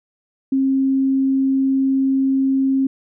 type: tone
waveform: sine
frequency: 268.1 Hz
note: C4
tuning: 42 cents sharp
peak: -14 dBFS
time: 0.52-2.87 s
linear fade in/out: 5 ms
effects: none